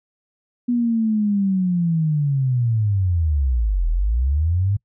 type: linear two-way sweep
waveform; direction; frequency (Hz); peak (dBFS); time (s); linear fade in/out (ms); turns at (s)
sine; down then up; 245.1 to 38.89 to 103.9; -16; 0.68-4.77; 10; 3.89
effects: noise-tail reverb RT60 0.1 s tail -25 dB re dry